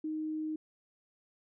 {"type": "tone", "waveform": "sine", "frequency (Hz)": 311.1, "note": "D#4", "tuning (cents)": 0, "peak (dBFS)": -33, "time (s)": [0.04, 0.56], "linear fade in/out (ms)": 5, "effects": []}